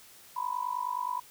sine tone with amplitude modulation, 987.8 Hz, B5, in tune, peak -26 dBFS, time 0.36-1.2 s, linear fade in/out 10 ms, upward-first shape sine, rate 49.5 Hz, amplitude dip 90%, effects white hiss -54 dBFS RMS until 1.3 s

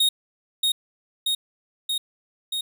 45% pulse tone with echo, 3729 Hz, A#7, in tune, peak -17 dBFS, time 0-0.09 s, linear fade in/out 5 ms, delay 630 ms, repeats 4, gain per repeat -2 dB, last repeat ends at 2.61 s, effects none

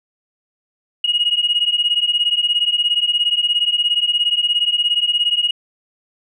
sine beating tone pair, 2876 / 2893 Hz, F#7 / F#7, -50 / -40 cents, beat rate 17 Hz, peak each -17 / -16 dBFS, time 1.04-5.51 s, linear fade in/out 5 ms, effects tanh soft clip ceiling -8 dBFS

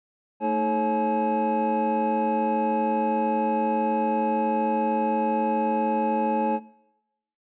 triangle tone cluster, 222.3 / 315 / 430.7 / 544 / 851 Hz, A3 / D#4 / A4 / C#5 / G#5, +18 / +21 / -37 / -33 / +42 cents, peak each -26 / -30 / -31 / -26 / -23 dBFS, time 0.4-6.6 s, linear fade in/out 50 ms, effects noise-tail reverb RT60 0.9 s tail -21 dB re dry + resampled to 8000 Hz

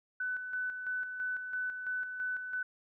sine tone with tremolo, 1500 Hz, F#6, 23 cents sharp, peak -32 dBFS, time 0.2-2.63 s, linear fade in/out 5 ms, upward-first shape square, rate 3 Hz, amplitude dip 50%, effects none

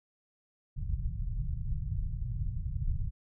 pink low-pass noise, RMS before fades -33 dBFS, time 0.76-3.11 s, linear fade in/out 20 ms, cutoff 150 Hz, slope 48 dB/octave, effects none

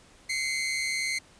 sawtooth tone pair together, 2076 / 2217 Hz, C7 / C#7, -14 / 0 cents, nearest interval minor second, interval 114 cents, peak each -25 / -30 dBFS, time 0.29-1.19 s, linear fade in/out 10 ms, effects pink hiss -56 dBFS RMS until 1.39 s + resampled to 22050 Hz

